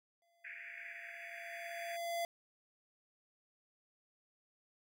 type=tone with exponential growth; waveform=square; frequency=682 Hz; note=F5; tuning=41 cents flat; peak=-35 dBFS; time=0.22-2.25 s; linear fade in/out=1 ms; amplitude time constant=440 ms
type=band-pass noise; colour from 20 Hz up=pink; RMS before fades=-49 dBFS; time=0.44-1.97 s; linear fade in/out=10 ms; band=1600 to 2500 Hz; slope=96 dB/octave
effects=none